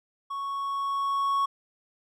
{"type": "tone with level ramp", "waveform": "triangle", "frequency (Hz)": 1108.7, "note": "C#6", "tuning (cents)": 0, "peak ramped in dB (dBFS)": [-29, -20], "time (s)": [0.3, 1.46], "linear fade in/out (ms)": 10, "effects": []}